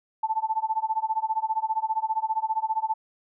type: tone with tremolo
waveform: sine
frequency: 880 Hz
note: A5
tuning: in tune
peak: -20 dBFS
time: 0.23-2.94 s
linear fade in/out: 5 ms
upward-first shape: sine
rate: 15 Hz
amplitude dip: 95%
effects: none